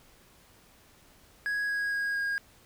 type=tone with pitch steps; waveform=triangle; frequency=1661.2 / 1650.7 / 1640.2 / 1629.8 Hz; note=G#6 / G#6 / G#6 / G#6; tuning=0 / -11 / -22 / -33 cents; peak=-26 dBFS; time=1.46-2.38 s; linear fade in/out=0 ms; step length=230 ms; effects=pink hiss -59 dBFS RMS until 2.65 s